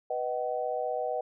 sine chord, B major, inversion none, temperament equal with one note detuned, 493.9 / 622.3 / 757.7 Hz, B4 / D#5 / F#5, 0 / 0 / +41 cents, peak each -33 dBFS, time 0.1-1.21 s, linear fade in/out 5 ms, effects none

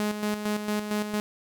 sawtooth tone with tremolo, 209.9 Hz, G#3, 19 cents sharp, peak -21 dBFS, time 0-1.2 s, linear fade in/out 0 ms, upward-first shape square, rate 4.4 Hz, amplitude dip 55%, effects none

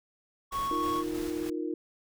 triangle tone, 1107 Hz, C#6, 3 cents flat, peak -27 dBFS, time 0.51-1.04 s, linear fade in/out 50 ms
pink noise with tremolo, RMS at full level -42 dBFS, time 0.52-1.5 s, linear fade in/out 5 ms, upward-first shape square, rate 3.2 Hz, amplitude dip 30%
sine chord, Eb suspended second, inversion none, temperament equal, 311.1 / 349.2 / 466.2 Hz, Eb4 / F4 / Bb4, 0 / 0 / 0 cents, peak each -33 / -34 / -39 dBFS, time 0.71-1.74 s, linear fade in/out 2 ms
effects none

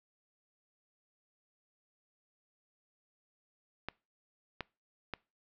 clicks, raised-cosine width 0.3 ms, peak -20 dBFS, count 3, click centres 3.886 / 4.607 / 5.137 s, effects noise-tail reverb RT60 0.3 s tail -24 dB re dry + low-pass 4000 Hz 12 dB/octave

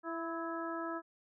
harmonic tone with a mistuned harmonic, 332.1 Hz, E4, 13 cents sharp, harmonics 1 / 2 / 3 / 4 / 5, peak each -40 / -43 / -45 / -42 / -47 dBFS, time 0.03-1.02 s, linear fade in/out 50 ms, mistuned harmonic 4, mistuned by -34 cents, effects none

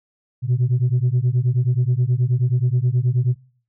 sine beating tone pair, 120 / 129.4 Hz, B2 / C3, -49 / -19 cents, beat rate 9.4 Hz, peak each -17 dBFS, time 0.42-3.36 s, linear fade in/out 50 ms, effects noise-tail reverb RT60 0.5 s tail -23 dB re dry + tanh soft clip ceiling -12 dBFS

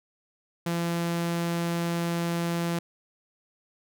sawtooth tone, 170.1 Hz, F3, 45 cents flat, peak -22 dBFS, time 0.66-2.79 s, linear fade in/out 5 ms, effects none

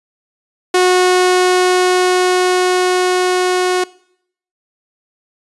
sawtooth tone with level ramp, 364.8 Hz, F#4, 24 cents flat, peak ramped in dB -5 to -9 dBFS, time 0.74-3.84 s, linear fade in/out 5 ms, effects noise-tail reverb RT60 0.7 s tail -22 dB re dry + resampled to 24000 Hz

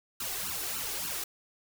white noise with flanger, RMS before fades -35 dBFS, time 0.2-1.24 s, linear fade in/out 5 ms, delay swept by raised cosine 0.7 to 2.7 ms, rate 3.5 Hz, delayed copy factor +0.8, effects none

